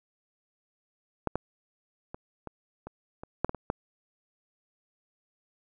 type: clicks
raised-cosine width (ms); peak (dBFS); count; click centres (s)
1; -13 / -14 / -24 / -24 / -26 / -26 / -10 / -17 / -22 / -13; 10; 1.273 / 1.356 / 2.145 / 2.473 / 2.87 / 3.235 / 3.446 / 3.494 / 3.547 / 3.701
effects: none